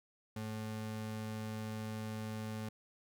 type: ring-modulated tone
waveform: square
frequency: 162.6 Hz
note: E3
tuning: 23 cents flat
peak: -37 dBFS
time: 0.36-2.69 s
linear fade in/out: 5 ms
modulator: 56.7 Hz
effects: none